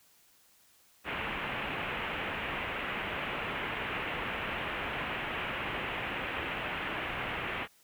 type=low-pass noise; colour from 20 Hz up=white; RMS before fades=-36 dBFS; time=1.04-7.68 s; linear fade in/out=50 ms; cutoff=2900 Hz; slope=48 dB/octave; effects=white hiss -64 dBFS RMS until 7.83 s